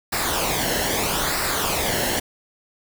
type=noise with flanger; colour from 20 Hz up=pink; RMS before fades=-23 dBFS; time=0.12-2.2 s; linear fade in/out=10 ms; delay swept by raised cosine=0.31 to 0.84 ms; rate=0.78 Hz; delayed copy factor=-0.6; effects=none